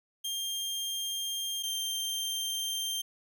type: tone pair in turn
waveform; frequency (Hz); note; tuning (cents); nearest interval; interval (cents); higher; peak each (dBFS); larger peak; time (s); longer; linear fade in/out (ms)
sawtooth; 3198 / 3161; G7 / G7; +34 / +14; unison; 20; first; -29 / -28; second; 0.24-1.63 / 1.63-3.02; neither; 10
effects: none